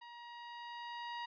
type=tone with level ramp; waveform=sawtooth; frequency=950 Hz; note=A#5; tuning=33 cents sharp; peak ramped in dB=-47 to -36 dBFS; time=0.01-1.26 s; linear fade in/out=10 ms; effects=resampled to 11025 Hz

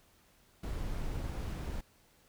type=noise; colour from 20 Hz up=brown; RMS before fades=-37 dBFS; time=0.63-1.81 s; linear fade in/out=5 ms; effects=pink hiss -66 dBFS RMS until 2.28 s

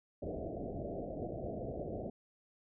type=low-pass noise; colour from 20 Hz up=white; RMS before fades=-41 dBFS; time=0.22-2.1 s; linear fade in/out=5 ms; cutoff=700 Hz; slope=96 dB/octave; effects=none

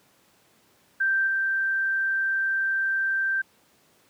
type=tone with level steps; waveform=sine; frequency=1568 Hz; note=G6; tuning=in tune; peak=-20 / -22 dBFS; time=1-3.42 s; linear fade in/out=10 ms; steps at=1.27 s; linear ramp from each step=2 ms; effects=pink hiss -61 dBFS RMS until 4.09 s + high-pass 150 Hz 12 dB/octave

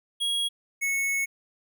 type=tone pair in turn; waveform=square; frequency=3300 / 2202 Hz; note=G#7 / C#7; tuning=-12 / -12 cents; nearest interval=perfect fifth; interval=700 cents; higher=first; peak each=-25 dBFS; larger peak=neither; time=0.2-0.49 / 0.81-1.26 s; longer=second; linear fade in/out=20 ms; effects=none

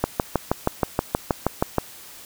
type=click train; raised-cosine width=1 ms; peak=-4 dBFS; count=12; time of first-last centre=0.04-1.783 s; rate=6.31 Hz; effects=white hiss -43 dBFS RMS until 2.25 s

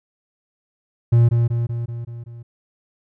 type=tone with echo; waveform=triangle; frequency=117.8 Hz; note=A#2; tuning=19 cents sharp; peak=-8 dBFS; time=1.12-1.29 s; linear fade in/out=10 ms; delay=190 ms; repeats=6; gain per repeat=-4 dB; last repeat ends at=2.43 s; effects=none

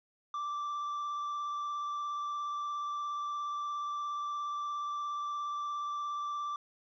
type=tone with vibrato; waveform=triangle; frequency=1172 Hz; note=D6; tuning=4 cents flat; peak=-32 dBFS; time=0.34-6.56 s; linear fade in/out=2 ms; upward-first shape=sine; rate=17 Hz; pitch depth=12 cents each way; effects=resampled to 16000 Hz + 12-bit

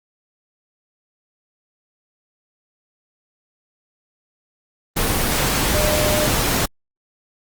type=tone in noise; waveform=sine; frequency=605 Hz; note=D#5; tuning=49 cents flat; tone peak=-20 dBFS; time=5.74-6.27 s; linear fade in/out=10 ms; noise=pink; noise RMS=-19 dBFS; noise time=4.96-6.66 s; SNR=-4 dB; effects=Opus 24 kbps

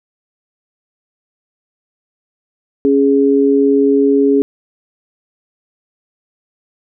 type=tone pair together; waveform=sine; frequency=277.2 / 415.3 Hz; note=C#4 / G#4; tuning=0 / 0 cents; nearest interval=perfect fifth; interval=700 cents; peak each=-11 dBFS; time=2.85-4.42 s; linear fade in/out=0 ms; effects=none

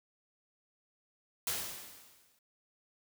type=noise with exponential decay; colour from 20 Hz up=white; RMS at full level=-33 dBFS; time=1.47-2.39 s; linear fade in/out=2 ms; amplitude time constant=200 ms; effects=none

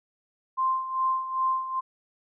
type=tone with tremolo; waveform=sine; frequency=1046.5 Hz; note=C6; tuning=in tune; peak=-21 dBFS; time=0.57-1.81 s; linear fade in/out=20 ms; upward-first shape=sine; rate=2.5 Hz; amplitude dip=70%; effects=none

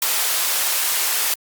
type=high-pass noise; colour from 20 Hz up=white; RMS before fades=-20 dBFS; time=0.02-1.34 s; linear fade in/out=2 ms; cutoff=610 Hz; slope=12 dB/octave; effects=Opus 48 kbps

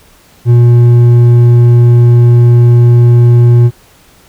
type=tone with hard clipping; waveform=sine; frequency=119.8 Hz; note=A#2; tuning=48 cents sharp; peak=-3 dBFS; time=0.45-3.71 s; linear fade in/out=50 ms; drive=5 dB; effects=pink hiss -43 dBFS RMS until 4.28 s

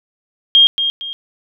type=tone with echo; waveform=sine; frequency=3226 Hz; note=G7; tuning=49 cents sharp; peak=-5 dBFS; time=0.55-0.67 s; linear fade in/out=0 ms; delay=230 ms; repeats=2; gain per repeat=-9 dB; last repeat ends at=1.13 s; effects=none

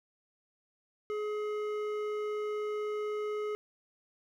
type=tone with hard clipping; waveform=triangle; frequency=422 Hz; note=G#4; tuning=28 cents sharp; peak=-34 dBFS; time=1.1-3.55 s; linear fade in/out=0 ms; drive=14 dB; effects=none

